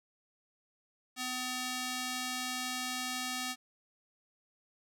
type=tone with band-pass filter; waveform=square; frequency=253 Hz; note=B3; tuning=42 cents sharp; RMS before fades=-37 dBFS; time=1.16-3.56 s; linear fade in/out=50 ms; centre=5600 Hz; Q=0.5; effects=none